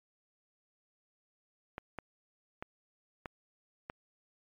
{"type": "clicks", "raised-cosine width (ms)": 0.5, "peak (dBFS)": -24, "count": 5, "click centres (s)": [1.781, 1.987, 2.625, 3.258, 3.899], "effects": ["MP3 64 kbps"]}